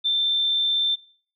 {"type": "tone", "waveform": "sine", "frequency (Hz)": 3562, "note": "A7", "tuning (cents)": 21, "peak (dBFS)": -19, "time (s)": [0.04, 0.96], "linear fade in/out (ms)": 20, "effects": ["noise-tail reverb RT60 0.5 s tail -21 dB re dry"]}